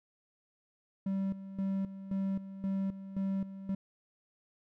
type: tone with tremolo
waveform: triangle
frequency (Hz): 193.8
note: G3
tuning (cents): -20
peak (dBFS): -28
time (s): 1.06-3.75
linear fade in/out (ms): 5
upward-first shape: square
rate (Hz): 1.9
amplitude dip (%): 75
effects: none